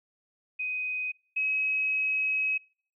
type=tone pair in turn; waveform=sine; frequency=2506 / 2550 Hz; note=D#7 / D#7; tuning=+12 / +42 cents; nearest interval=unison; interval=30 cents; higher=second; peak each=-29 / -25 dBFS; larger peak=second; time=0.59-1.12 / 1.36-2.58 s; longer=second; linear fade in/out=10 ms; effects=noise-tail reverb RT60 0.5 s tail -26 dB re dry